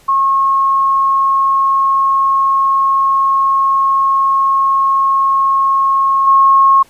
sine tone with level steps, 1086 Hz, C#6, 36 cents flat, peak -9 / -5 dBFS, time 0.08-6.83 s, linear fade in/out 10 ms, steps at 6.27 s, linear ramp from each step 5 ms, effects pink hiss -47 dBFS RMS until 6.89 s + resampled to 32000 Hz

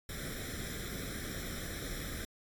pink noise with comb filter, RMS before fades -41 dBFS, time 0.09-2.25 s, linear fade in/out 2 ms, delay 0.54 ms, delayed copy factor +0.85, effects AAC 64 kbps

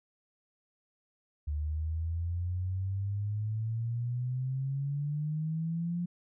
sine exponential sweep, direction up, 73.42 to 176.4 Hz, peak -30 dBFS, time 1.47-6.06 s, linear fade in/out 10 ms, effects none

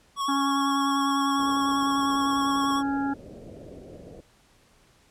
square tone with vibrato, 1108.7 Hz, C#6, in tune, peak -26 dBFS, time 0.16-2.83 s, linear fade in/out 50 ms, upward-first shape square, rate 10 Hz, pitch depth 20 cents each way
harmonic tone, 277.2 Hz, C#4, in tune, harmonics 1 / 3 / 5 / 6, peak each -25 / -31 / -36 / -41 dBFS, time 0.28-3.14 s, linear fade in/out 10 ms
white low-pass noise, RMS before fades -44 dBFS, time 1.38-4.21 s, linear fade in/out 10 ms, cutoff 610 Hz, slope 48 dB/octave
effects pink hiss -60 dBFS RMS until 5.1 s + low-pass 10000 Hz 12 dB/octave

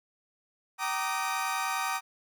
30% pulse chord, Eb major seventh, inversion first, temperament equal with one note detuned, 767.4 / 932.3 / 1174.7 / 1244.5 Hz, G5 / Bb5 / D6 / Eb6, -37 / 0 / 0 / 0 cents, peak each -32 dBFS, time 0.78-2.01 s, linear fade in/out 50 ms, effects none

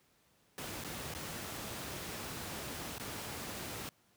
pink noise with dropouts, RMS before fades -42 dBFS, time 0.58-3.89 s, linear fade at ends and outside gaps 0 ms, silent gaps 0.839-0.846 / 1.138-1.149 / 2.982-2.998 s, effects pink hiss -70 dBFS RMS until 4.16 s + high-pass 80 Hz 12 dB/octave

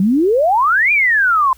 sine exponential two-way sweep, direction up then down, 180 to 2457 to 1012 Hz, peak -10 dBFS, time 0-1.53 s, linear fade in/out 2 ms, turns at 0.92 s, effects added 60 Hz sine -45 dBFS peak until 1.57 s + white hiss -50 dBFS RMS until 1.57 s

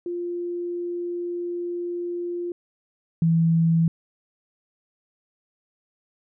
sine tone pair in turn, 349.2 / 164.8 Hz, F4 / E3, 0 / 0 cents, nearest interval octave + minor second, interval 1300 cents, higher first, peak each -26 / -16 dBFS, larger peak second, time 0.06-2.52 / 3.22-3.88 s, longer first, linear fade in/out 2 ms, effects none

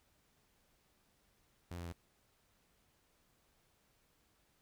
sawtooth tone with pitch steps, 87.31 / 86.26 / 85.22 Hz, F2 / F2 / F2, 0 / -21 / -42 cents, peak -39 dBFS, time 1.71-1.923 s, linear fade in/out 0 ms, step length 71 ms, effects pink hiss -74 dBFS RMS until 4.61 s

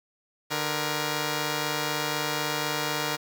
5% pulse tone pair together, 150 / 474 Hz, D3 / A#4, +37 / +29 cents, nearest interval octave + minor sixth, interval 1992 cents, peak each -18 dBFS, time 0.5-3.17 s, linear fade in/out 20 ms, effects none

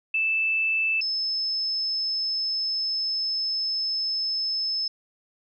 sine tone pair in turn, 2637 / 5227 Hz, E7 / E8, 0 / -16 cents, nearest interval octave, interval 1184 cents, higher second, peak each -21 / -24 dBFS, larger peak first, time 0.14-1.01 / 1.01-4.88 s, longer second, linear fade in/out 5 ms, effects none

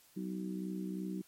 harmonic tone, 62.9 Hz, B1, 32 cents sharp, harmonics 3 / 4 / 5 / 6, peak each -38 / -49 / -42 / -48 dBFS, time 0.16-1.22 s, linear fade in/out 10 ms, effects white hiss -64 dBFS RMS until 1.27 s + MP3 64 kbps

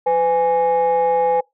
sine tone pair together, 505 / 830.6 Hz, B4 / G#5, +39 / 0 cents, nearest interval major sixth, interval 861 cents, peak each -15 dBFS, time 0.06-1.41 s, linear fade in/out 10 ms, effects noise-tail reverb RT60 0.2 s tail -25 dB re dry + tanh soft clip ceiling -10 dBFS

